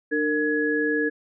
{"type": "tone cluster", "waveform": "sine", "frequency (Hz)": [299.6, 458.1, 1682], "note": ["D4", "A#4", "G#6"], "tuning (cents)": [35, -30, 22], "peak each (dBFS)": -25, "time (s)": [0.11, 1.1], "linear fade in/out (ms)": 20, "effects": []}